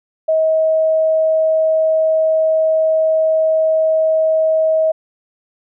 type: tone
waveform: sine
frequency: 636 Hz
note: D#5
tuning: 38 cents sharp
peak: -11 dBFS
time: 0.28-4.92 s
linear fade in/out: 10 ms
effects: none